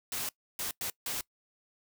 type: noise bursts at uneven times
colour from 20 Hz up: white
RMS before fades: -35 dBFS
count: 4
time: 0.12-0.29 / 0.59-0.71 / 0.81-0.9 / 1.06-1.21 s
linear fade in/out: 2 ms
effects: noise-tail reverb RT60 0.1 s tail -22 dB re dry